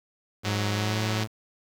sawtooth tone with pitch glide, 104.1 to 108.9 Hz, G#2 to A2, +5 to -17 cents, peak -22 dBFS, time 0.43-1.28 s, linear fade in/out 50 ms, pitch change +78 cents, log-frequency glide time 0.74-1.01 s
click train, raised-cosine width 0.2 ms, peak -15 dBFS, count 147, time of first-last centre 0.45-1.235 s, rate 186 Hz
effects 8-bit

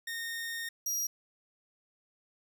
sawtooth tone pair in turn, 1842 / 5721 Hz, A#6 / F8, -21 / +41 cents, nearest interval octave + minor sixth, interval 1962 cents, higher second, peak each -32 / -28 dBFS, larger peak second, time 0.07-0.69 / 0.86-1.07 s, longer first, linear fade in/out 5 ms, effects none

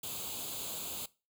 white noise with comb filter, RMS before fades -40 dBFS, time 0.03-1.06 s, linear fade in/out 5 ms, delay 0.27 ms, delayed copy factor +0.8, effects noise-tail reverb RT60 0.3 s tail -20 dB re dry + high-pass 60 Hz 12 dB/octave

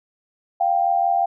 sine tone pair together, 698.5 / 784 Hz, F5 / G5, 0 / 0 cents, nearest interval major second, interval 200 cents, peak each -19 dBFS, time 0.6-1.26 s, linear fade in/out 10 ms, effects none

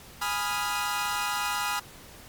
sawtooth chord, F half-diminished seventh, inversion first, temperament equal with one note detuned, 828.2 / 987.8 / 1244.5 / 1396.9 Hz, Ab5 / Cb6 / Eb6 / F6, -5 / 0 / 0 / 0 cents, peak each -29 dBFS, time 0.21-1.8 s, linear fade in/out 10 ms, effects pink hiss -48 dBFS RMS until 2.28 s + MP3 96 kbps

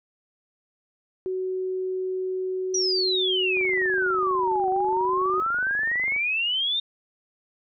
sine tone, 373.1 Hz, F#4, 14 cents sharp, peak -25 dBFS, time 1.26-5.4 s, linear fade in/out 0 ms
sine exponential two-way sweep, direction down then up, 5920 to 740 to 3682 Hz, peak -22 dBFS, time 2.74-6.8 s, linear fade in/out 5 ms, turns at 4.69 s
click train, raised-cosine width 1 ms, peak -28 dBFS, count 64, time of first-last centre 3.57-6.163 s, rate 24.3 Hz
effects none

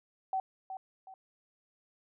sine tone with echo, 762 Hz, G5, 49 cents flat, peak -29 dBFS, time 0.33-0.4 s, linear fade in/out 2 ms, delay 370 ms, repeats 2, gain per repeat -9 dB, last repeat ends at 1.14 s, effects none

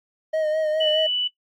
triangle tone with vibrato, 622.3 Hz, D#5, in tune, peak -18 dBFS, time 0.33-1.07 s, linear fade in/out 10 ms, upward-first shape sine, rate 4.8 Hz, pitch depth 34 cents each way
sine tone, 2969 Hz, F#7, 5 cents sharp, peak -21 dBFS, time 0.8-1.28 s, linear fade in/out 10 ms
effects noise-tail reverb RT60 0.1 s tail -17 dB re dry + AAC 48 kbps

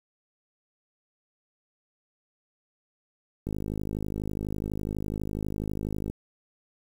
click train, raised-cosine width 3 ms, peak -19 dBFS, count 138, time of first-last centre 3.47-6.1 s, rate 52.1 Hz, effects 8-bit

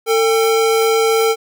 square tone pair together, 448.7 / 799 Hz, A4 / G5, +34 / +33 cents, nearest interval minor seventh, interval 999 cents, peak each -13 / -22 dBFS, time 0.06-1.36 s, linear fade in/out 50 ms, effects none

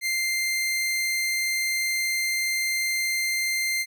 sawtooth tone, 2093 Hz, C7, in tune, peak -20 dBFS, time 0.01-3.86 s, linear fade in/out 50 ms, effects none

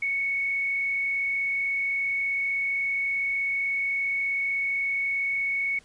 sine tone with frequency modulation, 2217 Hz, C#7, in tune, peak -24 dBFS, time 0.02-5.79 s, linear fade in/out 5 ms, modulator 36.5 Hz, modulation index 0.46, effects pink hiss -57 dBFS RMS until 5.84 s + resampled to 22050 Hz

